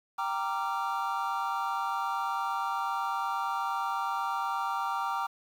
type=chord; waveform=triangle; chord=G minor seventh; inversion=none; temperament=equal with one note detuned; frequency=784 / 932.3 / 1174.7 / 1376.1 Hz; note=G5 / Bb5 / D6 / F6; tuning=0 / 0 / 0 / -26 cents; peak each=-33 / -32 / -32 / -35 dBFS; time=0.18-5.27 s; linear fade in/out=10 ms; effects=9-bit